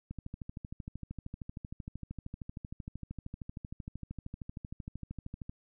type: click train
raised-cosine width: 5 ms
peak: -28 dBFS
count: 71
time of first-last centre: 0.11-5.495 s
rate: 13 Hz
effects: none